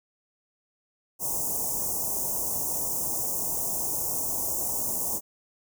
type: band-stop noise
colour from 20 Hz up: white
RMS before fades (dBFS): -29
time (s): 1.19-5.21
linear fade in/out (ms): 50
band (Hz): 990 to 6000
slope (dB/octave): 48
effects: none